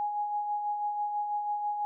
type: tone with tremolo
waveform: sine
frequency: 830.6 Hz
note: G#5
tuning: in tune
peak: -27 dBFS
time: 0-1.85 s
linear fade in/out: 0 ms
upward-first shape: sine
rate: 6.1 Hz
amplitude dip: 40%
effects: none